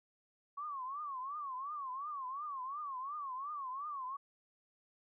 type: tone with vibrato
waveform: sine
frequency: 1108.7 Hz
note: C#6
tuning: in tune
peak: -39 dBFS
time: 0.57-4.17 s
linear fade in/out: 10 ms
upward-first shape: triangle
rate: 2.8 Hz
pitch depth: 190 cents each way
effects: none